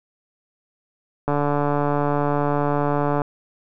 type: click train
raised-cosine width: 1 ms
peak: -8 dBFS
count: 282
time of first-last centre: 1.28-3.218 s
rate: 145 Hz
effects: none